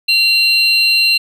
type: tone pair together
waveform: triangle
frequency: 2750 / 4121 Hz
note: F7 / C8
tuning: -27 / -27 cents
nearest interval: perfect fifth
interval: 700 cents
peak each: -11 dBFS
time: 0.08-1.18 s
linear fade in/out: 10 ms
effects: none